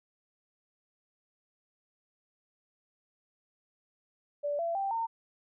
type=tone with pitch steps; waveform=sine; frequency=581 / 675.1 / 784.6 / 911.7 Hz; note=D5 / E5 / G5 / A#5; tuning=-19 / +41 / +1 / -39 cents; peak=-29 dBFS; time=4.43-5.07 s; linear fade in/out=20 ms; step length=160 ms; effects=none